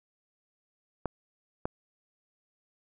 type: clicks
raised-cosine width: 1 ms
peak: -16 dBFS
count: 2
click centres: 1.057 / 1.655 s
effects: none